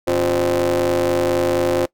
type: ring-modulated tone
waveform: 35% pulse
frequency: 84.2 Hz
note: E2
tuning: 37 cents sharp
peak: -11 dBFS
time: 0.07-1.86 s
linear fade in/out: 10 ms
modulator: 438 Hz
effects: noise-tail reverb RT60 0.1 s tail -21 dB re dry